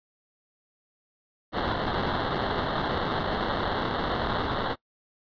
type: noise with sample-and-hold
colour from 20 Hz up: white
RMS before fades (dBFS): -28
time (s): 1.52-4.76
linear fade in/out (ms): 50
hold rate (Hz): 2450
effects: noise-tail reverb RT60 0.1 s tail -21 dB re dry + resampled to 11025 Hz